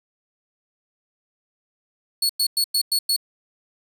sawtooth tone bursts, 4389 Hz, C#8, 18 cents flat, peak -15 dBFS, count 6, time 2.22-3.164 s, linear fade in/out 5 ms, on 74 ms, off 100 ms, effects none

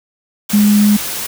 sine tone in noise, 207.7 Hz, G#3, in tune, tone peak -7 dBFS, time 0.53-0.97 s, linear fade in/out 10 ms, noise white, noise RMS -22 dBFS, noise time 0.49-1.27 s, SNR +12 dB, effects none

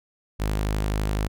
sawtooth tone, 51.91 Hz, G#1, in tune, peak -19 dBFS, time 0.39-1.28 s, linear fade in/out 20 ms, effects none

